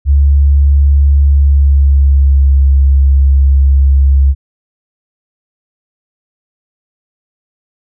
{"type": "tone with pitch glide", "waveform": "sine", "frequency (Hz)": [70.5, 68.37], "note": ["C#2", "C#2"], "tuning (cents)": [30, -23], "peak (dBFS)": -4, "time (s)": [0.05, 4.35], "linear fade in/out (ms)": 50, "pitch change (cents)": -53, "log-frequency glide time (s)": [1.25, 2.55], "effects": []}